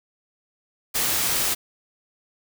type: noise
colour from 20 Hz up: white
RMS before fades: -23 dBFS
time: 0.94-1.55 s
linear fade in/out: 20 ms
effects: none